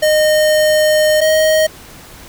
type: tone pair in turn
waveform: square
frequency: 614 / 626.2 Hz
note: D#5 / D#5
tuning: -23 / +11 cents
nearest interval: unison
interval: 34 cents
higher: second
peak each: -10 dBFS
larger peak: neither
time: 0.02-1.21 / 1.21-1.67 s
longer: first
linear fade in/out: 10 ms
effects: pink hiss -37 dBFS RMS until 2.28 s